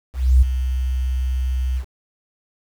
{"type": "tone with ADSR envelope", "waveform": "sine", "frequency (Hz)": 63.8, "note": "C2", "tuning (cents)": -43, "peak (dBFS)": -7, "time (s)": [0.13, 1.85], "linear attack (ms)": 290, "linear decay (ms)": 12, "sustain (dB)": -11, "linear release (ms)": 81, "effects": ["7-bit"]}